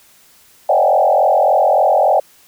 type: tone with frequency modulation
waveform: sine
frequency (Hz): 683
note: F5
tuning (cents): -39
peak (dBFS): -9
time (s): 0.69-2.2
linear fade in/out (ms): 5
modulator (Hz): 43.5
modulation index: 3.1
effects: white hiss -49 dBFS RMS until 2.47 s